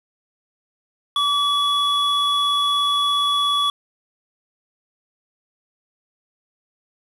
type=tone pair together; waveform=triangle; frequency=1151 / 3396 Hz; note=D6 / G#7; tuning=-35 / +38 cents; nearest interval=octave + perfect fifth; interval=1873 cents; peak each=-18 dBFS; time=1.16-3.7 s; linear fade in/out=2 ms; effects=resampled to 32000 Hz + 7-bit